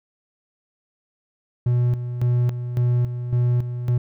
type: tone with tremolo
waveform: triangle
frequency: 122.1 Hz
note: B2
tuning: 19 cents flat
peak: -14 dBFS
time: 1.66-3.98 s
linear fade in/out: 5 ms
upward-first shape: square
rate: 1.8 Hz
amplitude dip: 65%
effects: none